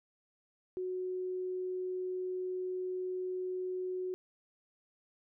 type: tone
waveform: sine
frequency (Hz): 368.2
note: F#4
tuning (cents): -8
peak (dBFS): -34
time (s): 0.77-4.14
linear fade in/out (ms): 0
effects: none